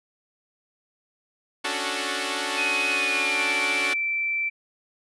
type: chord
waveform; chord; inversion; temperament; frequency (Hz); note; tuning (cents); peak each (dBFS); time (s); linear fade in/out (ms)
5% pulse; D major seventh; third; equal with one note detuned; 277.2 / 293.7 / 368.1 / 440; C#4 / D4 / F#4 / A4; 0 / 0 / -9 / 0; -21 / -21 / -19 / -20; 1.64-3.94; 10
type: tone with pitch glide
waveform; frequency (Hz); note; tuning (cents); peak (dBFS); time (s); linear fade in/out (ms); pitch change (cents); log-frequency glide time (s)
sine; 2517 to 2335; D#7 to D7; +19 to -11; -23; 2.57-4.5; 20; -130; 2.92-3.5
effects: resampled to 24000 Hz